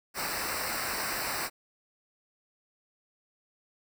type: noise with comb filter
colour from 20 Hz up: pink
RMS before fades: -33 dBFS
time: 0.14-1.5 s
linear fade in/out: 50 ms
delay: 0.3 ms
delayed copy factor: -0.85
effects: none